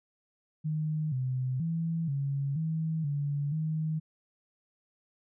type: tone with pitch steps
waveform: sine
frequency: 154.6 / 128.8 / 164.8 / 139.4 / 160 / 143.7 / 157 Hz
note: D#3 / C3 / E3 / C#3 / D#3 / D3 / D#3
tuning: -11 / -27 / 0 / +10 / +49 / -37 / +16 cents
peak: -28 dBFS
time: 0.64-4 s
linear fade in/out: 20 ms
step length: 480 ms
effects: none